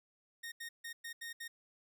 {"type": "tone bursts at uneven times", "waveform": "sawtooth", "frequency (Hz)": 1852, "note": "A#6", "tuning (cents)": -12, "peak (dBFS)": -39, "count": 6, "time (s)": [[0.43, 0.52], [0.6, 0.69], [0.84, 0.93], [1.04, 1.13], [1.21, 1.33], [1.4, 1.48]], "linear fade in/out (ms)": 10, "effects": []}